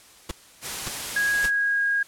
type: noise bursts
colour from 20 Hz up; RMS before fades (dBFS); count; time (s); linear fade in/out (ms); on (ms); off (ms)
pink; -29; 3; 0.29-1.459; 5; 23; 550
type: noise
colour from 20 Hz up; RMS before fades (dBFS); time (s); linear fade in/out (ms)
white; -31; 0.61-1.51; 50
type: tone with pitch glide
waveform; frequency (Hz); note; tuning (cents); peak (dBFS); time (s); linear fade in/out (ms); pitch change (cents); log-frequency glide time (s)
sine; 1651 to 1633.9; G#6 to G#6; -11 to -29; -20; 1.16-2.03; 5; -18; 1.45-1.83
effects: white hiss -51 dBFS RMS until 2.07 s + low-pass 11000 Hz 12 dB/octave